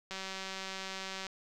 click train, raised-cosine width 0.2 ms, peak -23 dBFS, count 222, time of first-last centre 0.11-1.267 s, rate 191 Hz, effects none

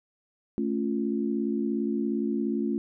sine chord, A augmented, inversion none, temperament equal, 220 / 277.2 / 349.2 Hz, A3 / C#4 / E#4, 0 / 0 / 0 cents, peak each -28 / -30 / -31 dBFS, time 0.58-2.78 s, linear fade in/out 0 ms, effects none

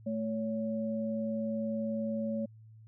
sine tone pair together, 220 / 561.1 Hz, A3 / C#5, 0 / +21 cents, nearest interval octave + major third, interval 1621 cents, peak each -32 / -36 dBFS, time 0.06-2.46 s, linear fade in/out 10 ms, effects added 110 Hz sine -51 dBFS peak until 2.87 s

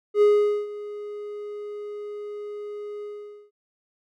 triangle tone with ADSR envelope, 415.3 Hz, G#4, in tune, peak -11 dBFS, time 0.14-3.51 s, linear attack 76 ms, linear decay 450 ms, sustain -19 dB, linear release 480 ms, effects none

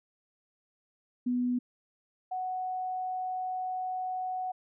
sine tone pair in turn, 246.9 / 741.2 Hz, B3 / F#5, 0 / +3 cents, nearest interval octave + perfect fifth, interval 1903 cents, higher second, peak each -26 / -31 dBFS, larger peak first, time 1.26-1.59 / 2.31-4.52 s, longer second, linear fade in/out 10 ms, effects none

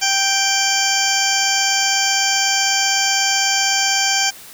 harmonic tone, 784 Hz, G5, in tune, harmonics 1 / 2 / 3 / 4 / 6 / 7 / 8 / 9, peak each -23 / -23 / -23 / -23 / -23 / -23 / -23 / -23 dBFS, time 0.01-4.31 s, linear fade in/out 20 ms, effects white hiss -39 dBFS RMS until 4.53 s

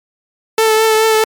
sawtooth tone with vibrato, 440 Hz, A4, in tune, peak -5 dBFS, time 0.58-1.24 s, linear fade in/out 2 ms, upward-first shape triangle, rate 4.7 Hz, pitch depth 24 cents each way, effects MP3 96 kbps

